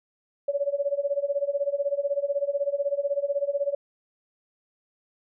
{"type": "tone with tremolo", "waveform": "sine", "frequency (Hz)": 566, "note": "C#5", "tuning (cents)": 36, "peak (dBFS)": -20, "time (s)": [0.48, 3.75], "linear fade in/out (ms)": 5, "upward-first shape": "sine", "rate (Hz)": 16, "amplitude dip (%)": 90, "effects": []}